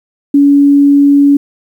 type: tone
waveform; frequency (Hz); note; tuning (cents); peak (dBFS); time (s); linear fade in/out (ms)
sine; 283.4; C#4; +38; -3; 0.34-1.37; 5
effects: 7-bit